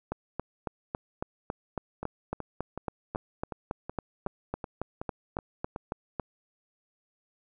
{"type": "two click trains", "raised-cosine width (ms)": 1, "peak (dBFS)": [-21, -17], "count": [11, 23], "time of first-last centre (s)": [[2.03, 5.761], [0.12, 6.197]], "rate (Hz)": [2.68, 3.62], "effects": []}